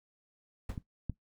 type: noise with exponential decay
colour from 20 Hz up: brown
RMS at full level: -33 dBFS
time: 0.69-0.83 s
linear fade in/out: 5 ms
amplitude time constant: 29 ms
type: clicks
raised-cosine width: 5 ms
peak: -25 / -22 dBFS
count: 2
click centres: 0.778 / 1.097 s
effects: noise-tail reverb RT60 0.1 s tail -17 dB re dry